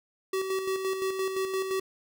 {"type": "tone with tremolo", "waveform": "square", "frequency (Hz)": 381.4, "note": "G4", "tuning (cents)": -47, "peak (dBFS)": -27, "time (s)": [0.33, 1.8], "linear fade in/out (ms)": 5, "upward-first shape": "square", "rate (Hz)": 5.8, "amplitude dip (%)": 45, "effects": []}